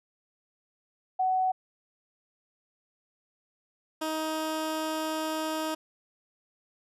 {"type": "tone pair in turn", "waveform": ["sine", "15% pulse"], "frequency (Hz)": [748, 314.5], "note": ["F#5", "D#4"], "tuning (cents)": [19, 19], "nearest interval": "octave + minor third", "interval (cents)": 1500, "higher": "first", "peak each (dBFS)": -23, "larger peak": "neither", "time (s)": [[1.19, 1.52], [4.01, 5.75]], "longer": "second", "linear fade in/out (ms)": 10, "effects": ["resampled to 32000 Hz"]}